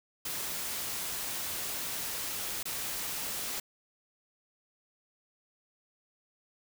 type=noise with dropouts; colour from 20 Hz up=white; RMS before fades=-36 dBFS; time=0.25-3.6 s; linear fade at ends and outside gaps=5 ms; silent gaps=2.63-2.654 s; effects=none